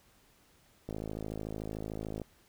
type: click train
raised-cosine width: 2 ms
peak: -25 dBFS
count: 72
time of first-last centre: 0.89-2.217 s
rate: 53.5 Hz
effects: pink hiss -65 dBFS RMS until 2.48 s